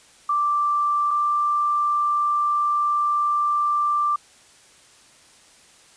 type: tone pair in turn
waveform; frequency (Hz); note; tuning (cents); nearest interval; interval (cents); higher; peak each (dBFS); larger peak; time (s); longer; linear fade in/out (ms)
sine; 1174.7 / 1179.5; D6 / D6; 0 / +7; unison; 7; second; -18; neither; 0.29-1.11 / 1.11-4.16; second; 5
effects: white hiss -52 dBFS RMS until 5.96 s + resampled to 22050 Hz

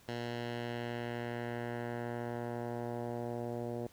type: tone with low-pass filter sweep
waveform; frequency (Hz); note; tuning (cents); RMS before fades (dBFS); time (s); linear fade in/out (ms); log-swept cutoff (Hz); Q
10% pulse; 119.2; A#2; +39; -39; 0.08-3.87; 5; 4300 to 570; 1.2
effects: pink hiss -62 dBFS RMS until 3.92 s

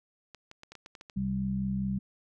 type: clicks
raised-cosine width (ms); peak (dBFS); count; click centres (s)
0.2; -29; 9; 0.347 / 0.514 / 0.634 / 0.72 / 0.753 / 0.861 / 0.952 / 1.011 / 1.098
type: harmonic tone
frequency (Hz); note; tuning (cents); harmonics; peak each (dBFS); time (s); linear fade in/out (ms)
65; C2; -11; 1 / 2 / 3; -39 / -36 / -29; 1.16-1.99; 10
effects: none

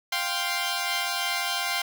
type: chord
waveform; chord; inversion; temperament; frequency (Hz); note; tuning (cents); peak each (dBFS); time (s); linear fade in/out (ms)
10% pulse; F suspended second; none; equal; 698.5 / 784 / 1046.5; F5 / G5 / C6; 0 / 0 / 0; -22; 0.12-1.82; 5
effects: none

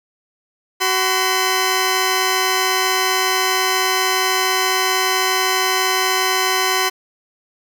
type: tone pair together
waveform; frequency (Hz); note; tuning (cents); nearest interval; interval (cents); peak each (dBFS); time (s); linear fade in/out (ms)
10% pulse; 375.6 / 1019; F#4 / C6; +26 / -46; octave + perfect fourth; 1728; -10; 0.8-6.9; 20
effects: none

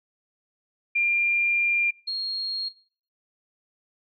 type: tone pair in turn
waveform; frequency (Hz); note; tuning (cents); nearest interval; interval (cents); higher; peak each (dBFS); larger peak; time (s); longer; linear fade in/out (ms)
sine; 2393 / 4264; D7 / C8; +32 / +32; minor seventh; 1000; second; -20 / -26; first; 0.95-1.91 / 2.07-2.69; first; 10
effects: noise-tail reverb RT60 0.5 s tail -22 dB re dry

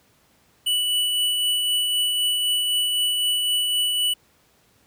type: tone with tremolo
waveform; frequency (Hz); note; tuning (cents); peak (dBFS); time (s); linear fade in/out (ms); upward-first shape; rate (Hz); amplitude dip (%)
square; 2960; F#7; 0; -19; 0.66-4.14; 10; triangle; 3.9; 30
effects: pink hiss -60 dBFS RMS until 4.86 s + high-pass 60 Hz 12 dB/octave

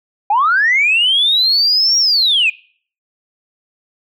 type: linear two-way sweep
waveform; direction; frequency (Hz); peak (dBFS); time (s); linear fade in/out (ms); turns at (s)
sine; up then down; 784 to 5650 to 2402; -9; 0.3-2.5; 5; 1.98
effects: noise-tail reverb RT60 0.5 s tail -23 dB re dry + tanh soft clip ceiling -5 dBFS

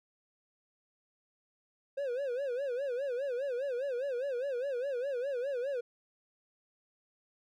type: tone with vibrato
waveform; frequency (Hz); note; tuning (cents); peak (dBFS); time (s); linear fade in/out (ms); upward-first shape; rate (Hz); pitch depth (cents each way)
triangle; 522; C5; -4; -30; 1.97-5.81; 10; sine; 4.9; 160
effects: none

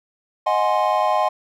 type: chord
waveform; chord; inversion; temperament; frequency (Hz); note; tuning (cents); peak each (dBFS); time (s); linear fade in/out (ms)
triangle; Ab dominant seventh; second; equal with one note detuned; 622.3 / 732.8 / 830.6 / 1046.5; Eb5 / Gb5 / Ab5 / C6; 0 / -17 / 0 / 0; -20; 0.46-1.29; 10
effects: none

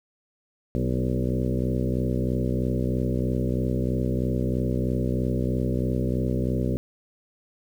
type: harmonic tone with a mistuned harmonic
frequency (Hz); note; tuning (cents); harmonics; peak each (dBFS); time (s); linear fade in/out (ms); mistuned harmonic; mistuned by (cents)
63.1; B1; +38; 1 / 2 / 3 / 4 / 5 / 6 / 7 / 8 / 9; -29 / -27 / -30 / -30 / -34 / -33 / -36 / -36 / -38; 0.75-6.77; 0; 4; -40
effects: 9-bit

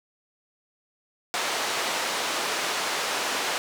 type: band-pass noise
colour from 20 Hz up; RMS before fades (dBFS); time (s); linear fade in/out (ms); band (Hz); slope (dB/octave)
pink; -28; 1.34-3.58; 0; 550 to 7100; 12
effects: none

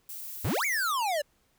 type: noise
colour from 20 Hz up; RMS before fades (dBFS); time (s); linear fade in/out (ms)
violet; -40; 0.09-0.92; 2
type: exponential two-way sweep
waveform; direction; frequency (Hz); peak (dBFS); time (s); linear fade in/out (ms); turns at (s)
square; up then down; 73.42 to 2340 to 561; -27; 0.44-1.22; 10; 0.65
effects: pink hiss -69 dBFS RMS until 1.58 s

